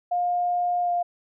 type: tone with pitch glide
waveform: sine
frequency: 709 to 701.7 Hz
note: F5 to F5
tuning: +26 to +8 cents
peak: -21 dBFS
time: 0.11-1.03 s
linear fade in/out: 10 ms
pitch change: -18 cents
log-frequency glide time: 0.82-0.91 s
effects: none